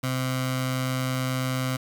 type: tone with notch filter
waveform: 15% pulse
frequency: 129.6 Hz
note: C3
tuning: 16 cents flat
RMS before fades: -27 dBFS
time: 0.03-1.77 s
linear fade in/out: 10 ms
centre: 390 Hz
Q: 1.1
effects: 8-bit